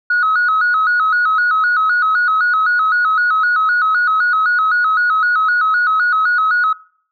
sine tone with vibrato, 1363 Hz, F6, 43 cents flat, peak -10 dBFS, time 0.1-6.73 s, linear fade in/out 5 ms, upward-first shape square, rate 3.9 Hz, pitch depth 110 cents each way, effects noise-tail reverb RT60 0.6 s tail -24 dB re dry + tanh soft clip ceiling -8 dBFS

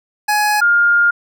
25% pulse / sine tone pair in turn, 839 / 1411 Hz, G#5 / F6, +17 / +17 cents, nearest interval major sixth, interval 900 cents, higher second, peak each -9 dBFS, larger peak neither, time 0.28-0.61 / 0.61-1.11 s, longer second, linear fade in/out 10 ms, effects none

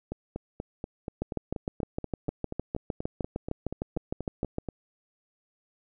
two click trains, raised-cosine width 2 ms, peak -20 / -16 dBFS, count 20 / 23, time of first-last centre 0.12-4.687 / 1.22-4.584 s, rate 4.16 / 6.54 Hz, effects none

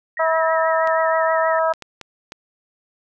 sine tone with vibrato, 1864.7 Hz, A#6, in tune, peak -26 dBFS, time 0.17-1.59 s, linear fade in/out 2 ms, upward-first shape triangle, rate 6.3 Hz, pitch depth 76 cents each way
harmonic tone, 323.4 Hz, E4, 33 cents flat, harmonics 2 / 3 / 4 / 5, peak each -18 / -22 / -22 / -30 dBFS, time 0.19-1.73 s, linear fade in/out 10 ms
clicks, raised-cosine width 0.2 ms, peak -17 dBFS, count 5, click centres 0.874 / 1.737 / 1.823 / 2.013 / 2.321 s
effects none

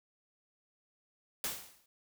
white noise with exponential decay, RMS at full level -33 dBFS, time 1.44-1.86 s, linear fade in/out 2 ms, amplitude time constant 90 ms, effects none

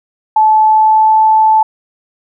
sine tone with pitch glide, 867 to 873.5 Hz, A5 to A5, -26 to -13 cents, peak -5 dBFS, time 0.36-1.63 s, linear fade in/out 5 ms, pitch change +13 cents, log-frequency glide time 0.63-1.18 s, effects none

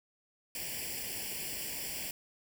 white noise with comb filter, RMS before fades -39 dBFS, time 0.55-2.11 s, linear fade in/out 2 ms, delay 0.39 ms, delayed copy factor +0.9, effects none

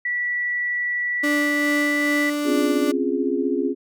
sine tone with pitch glide, 1952 to 1977 Hz, B6 to B6, -21 to +1 cents, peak -21 dBFS, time 0.05-2.3 s, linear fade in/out 5 ms, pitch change +22 cents, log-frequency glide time 1.07-1.97 s
35% pulse tone with tremolo, 293.7 Hz, D4, in tune, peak -18 dBFS, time 1.23-2.92 s, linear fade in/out 10 ms, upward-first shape sine, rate 2.4 Hz, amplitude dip 25%
sine chord, Db major seventh, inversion third, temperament equal, 261.6 / 277.2 / 349.2 / 415.3 Hz, C4 / Db4 / F4 / Ab4, 0 / 0 / 0 / 0 cents, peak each -25 dBFS, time 2.44-3.75 s, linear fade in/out 50 ms
effects none

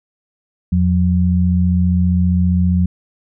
sine tone pair together, 84.95 / 180 Hz, F2 / F#3, -47 / -47 cents, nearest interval octave + minor second, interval 1300 cents, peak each -14 dBFS, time 0.72-2.86 s, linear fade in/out 5 ms, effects none

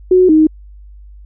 sine tone pair in turn, 367.6 / 312.3 Hz, F#4 / D#4, -11 / +7 cents, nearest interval minor third, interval 282 cents, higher first, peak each -5 dBFS, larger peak neither, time 0.11-0.29 / 0.29-0.47 s, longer neither, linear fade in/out 5 ms, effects added 50 Hz sine -34 dBFS peak until 1.25 s

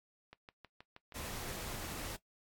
click train, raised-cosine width 0.3 ms, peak -35 dBFS, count 9, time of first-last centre 0.33-1.598 s, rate 6.31 Hz
pink noise, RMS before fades -43 dBFS, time 1.14-2.17 s, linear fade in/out 20 ms
effects noise-tail reverb RT60 0.1 s tail -17 dB re dry + AAC 64 kbps

